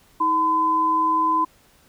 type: tone pair together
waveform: sine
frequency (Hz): 319.7 / 1015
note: D#4 / B5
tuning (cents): +47 / +47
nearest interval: octave + minor sixth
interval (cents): 2000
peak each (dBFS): -27 / -17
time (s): 0.2-1.45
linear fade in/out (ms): 10
effects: pink hiss -56 dBFS RMS until 1.88 s